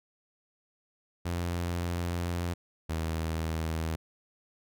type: tone pair in turn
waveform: sawtooth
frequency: 86.8 / 80.62 Hz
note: F2 / E2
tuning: -10 / -38 cents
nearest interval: minor second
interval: 128 cents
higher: first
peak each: -26 dBFS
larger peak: neither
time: 1.25-2.54 / 2.89-3.96 s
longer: first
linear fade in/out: 10 ms
effects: none